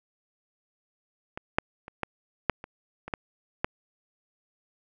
clicks, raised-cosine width 0.5 ms, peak -20 / -6 / -26 / -13 / -6 / -24 / -23 / -13 / -9 dBFS, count 9, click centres 1.375 / 1.585 / 1.881 / 2.033 / 2.497 / 2.641 / 3.08 / 3.138 / 3.645 s, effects none

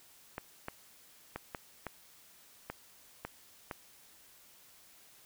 clicks, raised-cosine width 0.5 ms, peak -23 dBFS, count 8, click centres 0.381 / 0.684 / 1.36 / 1.548 / 1.867 / 2.7 / 3.25 / 3.712 s, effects white hiss -60 dBFS RMS until 5.25 s

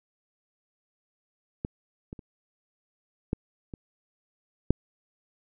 clicks, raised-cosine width 3 ms, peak -17 / -25 / -30 / -13 / -25 / -6 dBFS, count 6, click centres 1.649 / 2.129 / 2.192 / 3.331 / 3.738 / 4.706 s, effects none

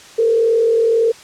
sine tone with frequency modulation, 456.3 Hz, A#4, 37 cents flat, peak -11 dBFS, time 0.18-1.12 s, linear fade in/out 10 ms, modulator 41.9 Hz, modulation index 0.55, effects white hiss -40 dBFS RMS until 1.23 s + low-pass 7000 Hz 12 dB/octave

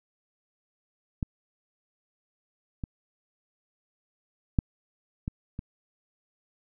clicks, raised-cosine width 5 ms, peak -16 / -20 / -9 / -18 / -22 dBFS, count 5, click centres 1.228 / 2.838 / 4.588 / 5.279 / 5.591 s, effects none

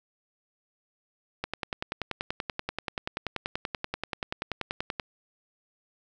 click train, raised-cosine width 0.3 ms, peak -14 dBFS, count 38, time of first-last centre 1.44-4.998 s, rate 10.4 Hz, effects none

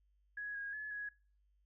sine tone with pitch steps, 1671 / 1639 / 1710 / 1671 Hz, G#6 / G#6 / A6 / G#6, +10 / -23 / -50 / +10 cents, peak -40 dBFS, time 0.37-1.09 s, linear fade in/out 5 ms, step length 180 ms, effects noise-tail reverb RT60 0.4 s tail -23 dB re dry + added 50 Hz sine -70 dBFS peak until 1.65 s

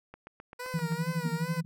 click train, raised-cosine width 0.5 ms, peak -30 dBFS, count 7, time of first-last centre 0.14-0.922 s, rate 7.67 Hz
15% pulse tone with vibrato, 487 Hz, B4, 24 cents flat, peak -30 dBFS, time 0.59-1.61 s, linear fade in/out 10 ms, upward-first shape sine, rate 2.4 Hz, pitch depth 82 cents each way
sine tone with tremolo, 164.81 Hz, E3, in tune, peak -25 dBFS, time 0.74-1.65 s, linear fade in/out 0 ms, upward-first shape sine, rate 12 Hz, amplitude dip 100%
sine tone with exponential decay, 238.6 Hz, A#3, 41 cents sharp, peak -31 dBFS, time 1.25-1.44 s, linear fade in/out 5 ms, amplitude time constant 40 ms
effects none

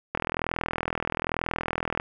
click train, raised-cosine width 0.5 ms, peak -11 dBFS, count 77, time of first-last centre 0.15-1.999 s, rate 41.1 Hz, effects none

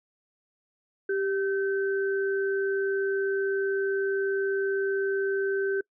sine tone pair together, 392 / 1539.3 Hz, G4 / G6, 0 / -32 cents, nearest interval 2 octaves, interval 2368 cents, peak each -25 / -32 dBFS, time 1.09-5.81 s, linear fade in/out 5 ms, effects noise-tail reverb RT60 0.1 s tail -25 dB re dry

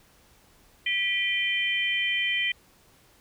sine tone cluster, 1965 / 2396 / 3100 Hz, B6 / D7 / G7, -9 / +34 / -20 cents, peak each -28 dBFS, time 0.86-2.52 s, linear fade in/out 5 ms, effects pink hiss -59 dBFS RMS until 3.2 s

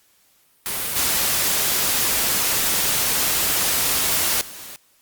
white noise with level steps, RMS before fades -25 / -20 / -37 dBFS, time 0.66-4.76 s, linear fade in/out 0 ms, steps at 0.96 / 4.41 s, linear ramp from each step 2 ms, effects white hiss -59 dBFS RMS until 5.01 s + Opus 48 kbps

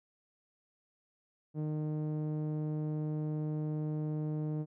sawtooth tone with low-pass filter, 152.9 Hz, D#3, 30 cents flat, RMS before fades -35 dBFS, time 1.54-4.66 s, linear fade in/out 50 ms, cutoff 420 Hz, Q 0.83, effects none

